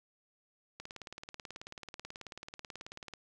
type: click train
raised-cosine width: 0.2 ms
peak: -27 dBFS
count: 44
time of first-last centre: 0.8-3.137 s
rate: 18.4 Hz
effects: none